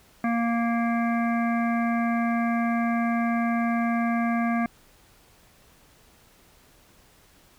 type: harmonic tone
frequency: 233.1 Hz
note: A#3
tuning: in tune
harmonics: 1 / 3 / 5 / 7 / 9 / 10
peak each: -23 / -29 / -33 / -35 / -37 / -42 dBFS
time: 0.24-4.66 s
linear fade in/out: 2 ms
effects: pink hiss -57 dBFS RMS until 7.58 s